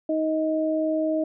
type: tone pair together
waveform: sine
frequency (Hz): 314.2 / 629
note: D#4 / D#5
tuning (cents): +17 / +19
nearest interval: octave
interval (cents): 1202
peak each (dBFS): -24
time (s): 0.09-1.24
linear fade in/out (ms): 5
effects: none